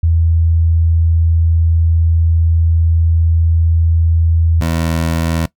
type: tone pair in turn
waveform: sine / 20% pulse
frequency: 82.41 / 81.99 Hz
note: E2 / E2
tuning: 0 / -9 cents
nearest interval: unison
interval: 9 cents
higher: first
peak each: -9 dBFS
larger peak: neither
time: 0.03-4.61 / 4.61-5.46 s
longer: first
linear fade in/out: 5 ms
effects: noise-tail reverb RT60 0.1 s tail -19 dB re dry